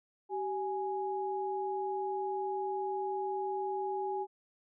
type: tone pair together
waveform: sine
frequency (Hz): 385.4 / 831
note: G4 / G#5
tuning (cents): -29 / +1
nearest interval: octave + minor second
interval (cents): 1330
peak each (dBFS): -35 / -35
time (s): 0.29-4.27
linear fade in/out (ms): 50
effects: none